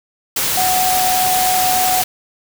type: tone in noise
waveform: sine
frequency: 740 Hz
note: F#5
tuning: in tune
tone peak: -15 dBFS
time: 0.57-2.02 s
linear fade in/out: 5 ms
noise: white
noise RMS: -18 dBFS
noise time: 0.36-2.04 s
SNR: 0 dB
effects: none